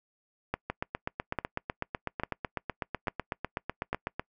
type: two click trains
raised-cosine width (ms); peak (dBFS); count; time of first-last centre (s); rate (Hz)
0.5; -14 / -16; 5 / 29; 0.54-3.93 / 0.7-4.196; 1.18 / 8.01
effects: noise-tail reverb RT60 0.1 s tail -25 dB re dry